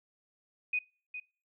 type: tone with echo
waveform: sine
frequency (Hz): 2489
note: D#7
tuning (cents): 0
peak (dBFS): -28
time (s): 0.73-0.79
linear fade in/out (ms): 5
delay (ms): 410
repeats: 1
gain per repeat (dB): -10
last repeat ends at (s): 1.2
effects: noise-tail reverb RT60 0.4 s tail -23 dB re dry